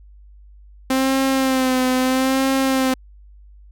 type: tone with vibrato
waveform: sawtooth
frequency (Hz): 261.6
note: C4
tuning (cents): 0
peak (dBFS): -12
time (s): 0.9-2.94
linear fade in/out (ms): 5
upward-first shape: sine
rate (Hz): 0.77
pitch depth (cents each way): 41
effects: added 50 Hz sine -42 dBFS peak until 3.71 s